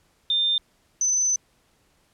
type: tone pair in turn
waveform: sine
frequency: 3600 / 6081 Hz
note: A7 / F#8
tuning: +39 / +46 cents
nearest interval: major sixth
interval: 907 cents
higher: second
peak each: -19 / -19 dBFS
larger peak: neither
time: 0.3-0.58 / 1.01-1.36 s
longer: second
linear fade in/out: 2 ms
effects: pink hiss -64 dBFS RMS until 2.13 s + low-pass 12000 Hz 12 dB/octave